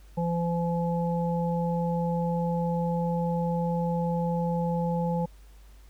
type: harmonic tone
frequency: 170.3 Hz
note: F3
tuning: 43 cents flat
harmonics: 1 / 3 / 5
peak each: -26 / -31 / -33 dBFS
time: 0.17-5.26 s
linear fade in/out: 10 ms
effects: added 50 Hz sine -48 dBFS peak until 5.89 s + pink hiss -61 dBFS RMS until 5.89 s